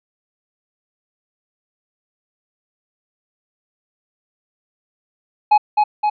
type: tone with echo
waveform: triangle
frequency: 842 Hz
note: G#5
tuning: 24 cents sharp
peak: -6 dBFS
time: 5.51-5.58 s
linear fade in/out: 10 ms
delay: 260 ms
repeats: 2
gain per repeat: -3 dB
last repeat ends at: 6.1 s
effects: resampled to 11025 Hz